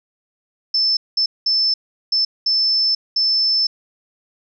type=tone bursts at uneven times; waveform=sine; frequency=5280 Hz; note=E8; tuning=2 cents sharp; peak=-14 dBFS; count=6; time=0.74-0.97 / 1.17-1.26 / 1.46-1.74 / 2.12-2.25 / 2.46-2.95 / 3.16-3.67 s; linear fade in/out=5 ms; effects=none